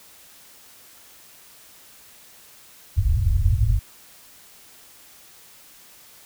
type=low-pass noise; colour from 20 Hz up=white; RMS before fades=-19 dBFS; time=2.96-3.8 s; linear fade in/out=20 ms; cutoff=110 Hz; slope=48 dB/octave; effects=white hiss -49 dBFS RMS until 6.25 s